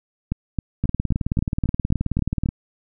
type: two click trains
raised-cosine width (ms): 5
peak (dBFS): -9 / -9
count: 32 / 9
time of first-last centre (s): 0.84-2.489 / 0.32-2.459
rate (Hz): 18.8 / 3.74
effects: none